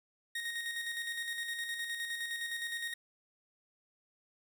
30% pulse tone with tremolo, 1864.7 Hz, A#6, in tune, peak -32 dBFS, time 0.35-2.94 s, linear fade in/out 5 ms, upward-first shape square, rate 9.7 Hz, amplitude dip 40%, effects 12-bit

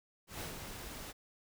pink noise with ADSR envelope, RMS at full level -41 dBFS, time 0.27-1.13 s, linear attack 140 ms, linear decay 110 ms, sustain -5 dB, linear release 27 ms, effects none

